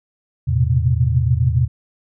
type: tone cluster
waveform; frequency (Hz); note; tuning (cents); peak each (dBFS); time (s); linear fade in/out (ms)
sine; 82 / 111.8 / 124.6 / 131.7; E2 / A2 / B2 / C3; -9 / +28 / +16 / +12; -19; 0.47-1.68; 20
effects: none